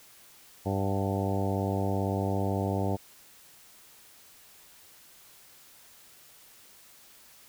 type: harmonic tone with a mistuned harmonic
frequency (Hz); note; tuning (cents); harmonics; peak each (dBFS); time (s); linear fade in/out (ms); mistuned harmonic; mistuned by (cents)
98; G2; 0; 1 / 2 / 3 / 4 / 5 / 6 / 7 / 8 / 9; -30 / -33 / -35 / -36 / -37 / -38 / -38 / -39 / -40; 0.65-2.97; 20; 8; -46
effects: white hiss -55 dBFS RMS until 7.48 s